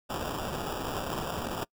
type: noise with sample-and-hold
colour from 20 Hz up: white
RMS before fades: -34 dBFS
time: 0.09-1.65 s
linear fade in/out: 20 ms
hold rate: 2100 Hz
effects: noise-tail reverb RT60 0.1 s tail -26 dB re dry